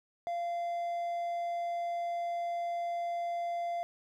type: tone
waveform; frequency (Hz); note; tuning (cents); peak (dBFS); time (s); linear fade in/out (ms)
triangle; 690; F5; -21; -30; 0.27-3.83; 0
effects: none